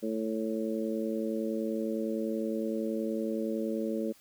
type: harmonic tone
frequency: 110.7 Hz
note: A2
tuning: 11 cents sharp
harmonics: 2 / 3 / 4 / 5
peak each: -33 / -35 / -36 / -37 dBFS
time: 0.02-4.13 s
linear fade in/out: 20 ms
effects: white hiss -60 dBFS RMS until 4.2 s